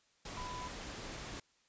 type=tone in noise; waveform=sine; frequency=997 Hz; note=B5; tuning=16 cents sharp; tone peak=-43 dBFS; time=0.37-0.68 s; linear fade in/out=5 ms; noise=pink; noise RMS=-45 dBFS; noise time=0.25-1.4 s; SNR=-1 dB; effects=white hiss -72 dBFS RMS until 1.68 s + resampled to 16000 Hz